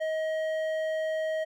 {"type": "tone with hard clipping", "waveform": "sine", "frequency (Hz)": 632, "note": "D#5", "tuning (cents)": 27, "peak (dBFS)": -29, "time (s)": [0, 1.45], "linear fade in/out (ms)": 20, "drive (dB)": 8, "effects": []}